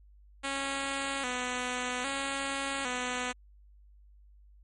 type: tone with vibrato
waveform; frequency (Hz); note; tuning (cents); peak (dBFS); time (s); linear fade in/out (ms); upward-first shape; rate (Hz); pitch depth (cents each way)
5% pulse; 261.6; C4; 0; -20; 0.43-3.33; 20; square; 0.62; 85
effects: added 50 Hz sine -54 dBFS peak until 4.63 s + MP3 48 kbps